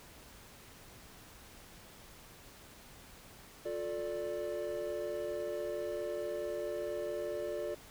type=chord; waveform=triangle; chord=D minor; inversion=first; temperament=equal with one note detuned; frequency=355.5 / 440 / 587.3 Hz; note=F4 / A4 / D5; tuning=+31 / 0 / 0 cents; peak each=-39 / -39 / -36 dBFS; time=3.65-7.75 s; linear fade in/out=10 ms; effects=pink hiss -55 dBFS RMS until 7.9 s